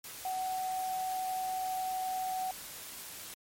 sine tone in noise, 749 Hz, F#5, 21 cents sharp, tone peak -32 dBFS, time 0.25-2.51 s, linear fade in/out 2 ms, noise white, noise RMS -45 dBFS, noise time 0.04-3.34 s, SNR +10 dB, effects MP3 64 kbps

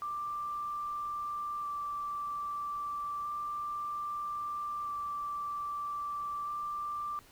sine tone with vibrato, 1174.7 Hz, D6, in tune, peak -34 dBFS, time 0.02-7.19 s, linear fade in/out 0 ms, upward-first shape square, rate 0.31 Hz, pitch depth 9 cents each way, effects pink hiss -59 dBFS RMS until 7.31 s

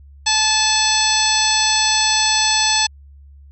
harmonic tone, 868 Hz, A5, 24 cents flat, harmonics 1 / 2 / 3 / 4 / 5 / 6 / 7 / 9, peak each -21 / -25 / -23 / -22 / -20 / -23 / -22 / -23 dBFS, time 0.26-2.87 s, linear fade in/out 10 ms, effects added 70 Hz sine -40 dBFS peak until 3.51 s

